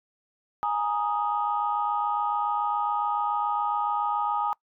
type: chord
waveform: sine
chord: Ab suspended second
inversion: none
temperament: equal with one note detuned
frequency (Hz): 830.6 / 937.7 / 1244.5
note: Ab5 / Bb5 / Eb6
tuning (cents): 0 / +10 / 0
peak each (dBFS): -27 / -29 / -28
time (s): 0.63-4.53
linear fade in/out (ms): 0
effects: noise-tail reverb RT60 0.1 s tail -24 dB re dry + tanh soft clip ceiling -14 dBFS